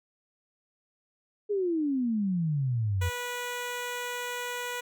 sine exponential sweep, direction down, 423.5 to 84.6 Hz, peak -25 dBFS, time 1.49-3.1 s, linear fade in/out 20 ms
10% pulse tone, 488.9 Hz, B4, 18 cents flat, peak -24 dBFS, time 3.01-4.81 s, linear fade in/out 10 ms
effects none

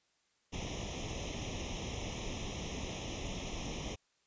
pink noise with comb filter, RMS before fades -40 dBFS, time 0.52-3.96 s, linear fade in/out 20 ms, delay 0.33 ms, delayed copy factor +1, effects white hiss -75 dBFS RMS until 4.26 s + resampled to 16000 Hz

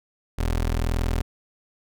25% pulse tone, 41.2 Hz, E1, in tune, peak -18 dBFS, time 0.38-1.22 s, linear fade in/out 10 ms, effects none

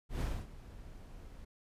brown noise with ADSR envelope, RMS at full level -32 dBFS, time 0.09-1.45 s, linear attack 120 ms, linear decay 250 ms, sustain -18 dB, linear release 7 ms, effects resampled to 32000 Hz

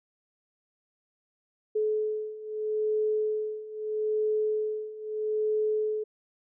sine beating tone pair, 428.7 / 429.48 Hz, A4 / A4, -45 / -42 cents, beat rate 0.78 Hz, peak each -31 / -28 dBFS, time 1.75-6.04 s, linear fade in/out 10 ms, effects none

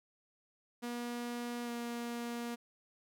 sawtooth tone with pitch glide, 240 to 237 Hz, B3 to A#3, -49 to +29 cents, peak -34 dBFS, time 0.82-2.56 s, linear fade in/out 20 ms, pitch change -22 cents, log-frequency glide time 1.64-1.7 s, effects none

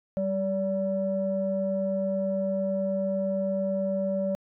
sine tone pair together, 194.7 / 575.1 Hz, G3 / D5, -12 / -36 cents, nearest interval octave + perfect fifth, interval 1876 cents, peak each -28 / -26 dBFS, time 0.17-4.35 s, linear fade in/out 0 ms, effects tanh soft clip ceiling -17 dBFS

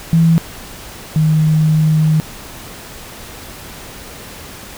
sine tone pair in turn, 164.81 / 155.96 Hz, E3 / D#3, 0 / +4 cents, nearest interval minor second, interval 96 cents, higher first, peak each -7 / -9 dBFS, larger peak first, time 0.13-0.38 / 1.16-2.2 s, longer second, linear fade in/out 0 ms, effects pink hiss -33 dBFS RMS until 4.77 s

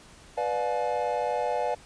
triangle chord, B diminished seventh, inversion none, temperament just, 493.9 / 592.7 / 711.2 / 853.4 Hz, B4 / D5 / F5 / Ab5, 0 / +16 / +31 / +47 cents, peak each -29 dBFS, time 0.37-1.75 s, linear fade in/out 10 ms, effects pink hiss -52 dBFS RMS until 1.85 s + resampled to 22050 Hz

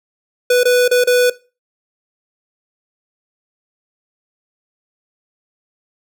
square tone with dropouts, 493.9 Hz, B4, in tune, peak -10 dBFS, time 0.5-1.3 s, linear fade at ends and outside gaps 5 ms, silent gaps 0.634-0.653 / 0.88-0.912 / 1.04-1.072 s, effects noise-tail reverb RT60 0.3 s tail -19 dB re dry

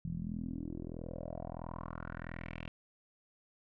10% pulse tone with low-pass filter sweep, 41.5 Hz, E1, 12 cents sharp, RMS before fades -42 dBFS, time 0.05-2.68 s, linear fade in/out 0 ms, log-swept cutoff 160 to 2800 Hz, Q 4.5, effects none

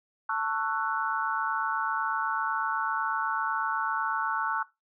sine chord, F# minor seventh, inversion first, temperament just, 888 / 1110 / 1332 / 1480 Hz, A5 / C#6 / E6 / F#6, +16 / +2 / +18 / 0 cents, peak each -32 dBFS, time 0.29-4.63 s, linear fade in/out 5 ms, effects noise-tail reverb RT60 0.2 s tail -18 dB re dry

